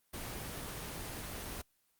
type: noise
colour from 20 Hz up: pink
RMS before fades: -42 dBFS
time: 0.13-1.62 s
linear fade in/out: 10 ms
effects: white hiss -75 dBFS RMS until 1.99 s + Opus 24 kbps